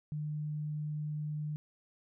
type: tone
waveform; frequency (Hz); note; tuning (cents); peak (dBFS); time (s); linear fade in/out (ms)
sine; 150.8; D3; +46; -34; 0.12-1.56; 0
effects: none